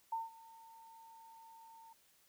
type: tone with ADSR envelope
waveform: sine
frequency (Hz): 906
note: A#5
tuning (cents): -50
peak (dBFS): -34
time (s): 0.12-1.93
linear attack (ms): 7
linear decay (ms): 170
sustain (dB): -21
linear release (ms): 4
effects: white hiss -70 dBFS RMS until 2.28 s